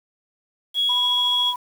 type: tone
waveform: sine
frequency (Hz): 3332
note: G#7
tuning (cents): +5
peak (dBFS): -17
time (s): 0.74-1.54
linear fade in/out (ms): 50
type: tone with tremolo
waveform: sine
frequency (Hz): 987.8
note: B5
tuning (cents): 0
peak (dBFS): -24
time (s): 0.89-1.56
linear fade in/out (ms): 5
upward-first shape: sine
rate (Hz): 14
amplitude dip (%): 40
effects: tanh soft clip ceiling -11 dBFS + 7-bit